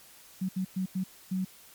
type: tone bursts at uneven times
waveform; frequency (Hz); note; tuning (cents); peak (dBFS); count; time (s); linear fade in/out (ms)
sine; 187.2; F#3; +20; -27; 5; 0.41-0.49 / 0.56-0.65 / 0.76-0.86 / 0.95-1.04 / 1.31-1.45; 10
effects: white hiss -54 dBFS RMS until 1.74 s + MP3 96 kbps